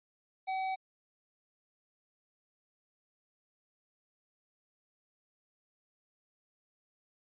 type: tone with tanh clipping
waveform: sine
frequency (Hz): 760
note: F#5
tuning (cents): +46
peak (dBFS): -34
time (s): 0.47-0.76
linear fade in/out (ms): 20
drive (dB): 17
effects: resampled to 8000 Hz